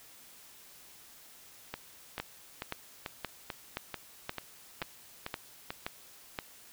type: two click trains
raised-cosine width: 0.3 ms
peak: -18 / -20 dBFS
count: 9 / 10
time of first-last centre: 2.2-6.388 / 1.74-5.705 s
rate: 1.91 / 2.27 Hz
effects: white hiss -55 dBFS RMS until 6.72 s